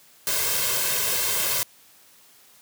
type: noise with comb filter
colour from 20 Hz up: white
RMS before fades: -24 dBFS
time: 0.27-1.63 s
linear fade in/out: 0 ms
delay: 1.9 ms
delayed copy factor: +0.75
effects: white hiss -54 dBFS RMS until 2.61 s + high-pass 100 Hz 12 dB/octave